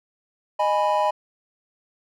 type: chord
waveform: triangle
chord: G# minor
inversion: second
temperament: equal with one note detuned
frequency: 615.5 / 830.6 / 987.8 Hz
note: D#5 / G#5 / B5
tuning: -19 / 0 / 0 cents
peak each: -21 dBFS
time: 0.59-1.11 s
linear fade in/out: 10 ms
effects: none